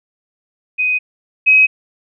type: tone pair in turn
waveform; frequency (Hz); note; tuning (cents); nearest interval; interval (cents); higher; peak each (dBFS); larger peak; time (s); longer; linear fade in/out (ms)
sine; 2503 / 2539; D#7 / D#7; +10 / +34; unison; 24; second; -13 / -6; second; 0.78-0.99 / 1.46-1.67; neither; 20
effects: none